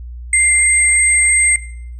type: tone pair together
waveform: sine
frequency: 2093 / 8390 Hz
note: C7 / C9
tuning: 0 / +4 cents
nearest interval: 2 octaves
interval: 2404 cents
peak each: -12 dBFS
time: 0.33-1.56 s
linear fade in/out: 2 ms
effects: noise-tail reverb RT60 0.7 s tail -18 dB re dry + added 60 Hz sine -27 dBFS peak until 1.99 s